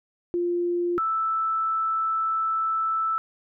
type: tone pair in turn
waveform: sine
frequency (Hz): 349.2 / 1318.4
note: F4 / E6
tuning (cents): 0 / 0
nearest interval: octave + major seventh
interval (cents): 2300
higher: second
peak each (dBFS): -22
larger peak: neither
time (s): 0.34-0.98 / 0.98-3.18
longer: second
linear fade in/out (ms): 0
effects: none